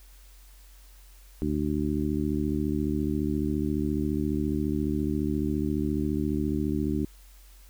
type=harmonic tone; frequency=74.5 Hz; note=D2; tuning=25 cents sharp; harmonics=1 / 2 / 3 / 4 / 5; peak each=-32 / -33 / -30 / -29 / -34 dBFS; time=1.42-7.05 s; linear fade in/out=0 ms; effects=added 46 Hz sine -49 dBFS peak until 7.69 s + white hiss -58 dBFS RMS until 7.69 s